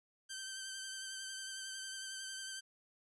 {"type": "tone with vibrato", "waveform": "10% pulse", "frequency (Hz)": 1554, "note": "G6", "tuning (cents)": -16, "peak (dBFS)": -34, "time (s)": [0.29, 2.61], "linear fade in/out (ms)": 20, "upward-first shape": "sine", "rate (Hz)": 11, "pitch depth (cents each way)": 23, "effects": ["resampled to 24000 Hz"]}